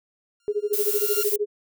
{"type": "tone with exponential growth", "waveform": "10% pulse", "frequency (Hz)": 1400, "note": "F6", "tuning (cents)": 4, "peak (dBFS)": -21, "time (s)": [0.4, 1.23], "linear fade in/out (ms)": 2, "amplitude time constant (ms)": 180}
{"type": "tone with tremolo", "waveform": "sine", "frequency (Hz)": 415.3, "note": "G#4", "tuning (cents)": 0, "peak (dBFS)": -19, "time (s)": [0.48, 1.46], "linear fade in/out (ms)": 0, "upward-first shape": "sine", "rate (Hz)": 13, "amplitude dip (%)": 100}
{"type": "noise", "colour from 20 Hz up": "violet", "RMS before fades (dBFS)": -26, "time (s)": [0.73, 1.36], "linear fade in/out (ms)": 5}
{"effects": []}